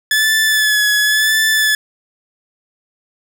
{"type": "tone with vibrato", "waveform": "sawtooth", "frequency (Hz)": 1724, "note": "A6", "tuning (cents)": -36, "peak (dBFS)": -8, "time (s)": [0.11, 1.75], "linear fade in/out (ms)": 2, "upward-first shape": "sine", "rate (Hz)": 0.94, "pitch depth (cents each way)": 33, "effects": []}